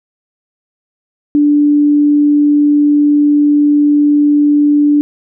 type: tone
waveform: sine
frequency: 293 Hz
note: D4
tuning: 4 cents flat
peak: -6 dBFS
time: 1.35-5.01 s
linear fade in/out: 0 ms
effects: none